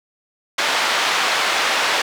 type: band-pass noise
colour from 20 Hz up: pink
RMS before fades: -19 dBFS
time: 0.58-2.02 s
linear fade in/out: 5 ms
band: 830 to 4400 Hz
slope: 12 dB/octave
effects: none